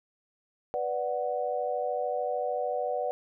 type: chord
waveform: sine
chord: B minor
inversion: none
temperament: equal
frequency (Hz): 493.9 / 587.3 / 740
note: B4 / D5 / F#5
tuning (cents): 0 / 0 / 0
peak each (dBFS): -32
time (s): 0.74-3.11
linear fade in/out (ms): 0
effects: none